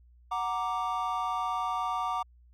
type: chord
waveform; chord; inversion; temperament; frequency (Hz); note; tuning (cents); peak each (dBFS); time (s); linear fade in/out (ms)
triangle; Gb augmented; none; equal; 740 / 932.3 / 1174.7; Gb5 / Bb5 / D6; 0 / 0 / 0; -32 / -32 / -30; 0.31-2.23; 10
effects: added 60 Hz sine -55 dBFS peak until 2.53 s